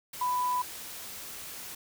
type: tone in noise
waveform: sine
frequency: 994 Hz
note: B5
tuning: 11 cents sharp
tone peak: -26 dBFS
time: 0.21-0.62 s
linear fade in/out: 5 ms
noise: white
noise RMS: -42 dBFS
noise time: 0.13-1.75 s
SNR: +13 dB
effects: none